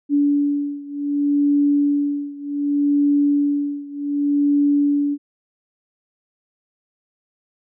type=beating tone pair; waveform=sine; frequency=287.3 / 287.96 Hz; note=D4 / D4; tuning=-38 / -34 cents; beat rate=0.66 Hz; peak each=-18 / -20 dBFS; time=0.09-5.18 s; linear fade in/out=50 ms; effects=none